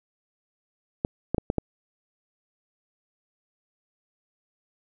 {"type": "clicks", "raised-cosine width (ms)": 2, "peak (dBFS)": -10, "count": 5, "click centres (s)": [1.049, 1.346, 1.382, 1.501, 1.583], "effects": []}